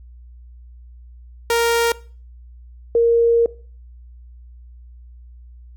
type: tone pair in turn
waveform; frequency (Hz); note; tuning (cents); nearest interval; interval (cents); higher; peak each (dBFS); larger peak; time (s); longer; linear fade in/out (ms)
sawtooth / sine; 466.2 / 466.2; A#4 / A#4; 0 / 0; unison; 0; neither; -11; neither; 1.5-1.92 / 2.95-3.46; second; 2
effects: noise-tail reverb RT60 0.4 s tail -20 dB re dry + added 60 Hz sine -39 dBFS peak until 5.76 s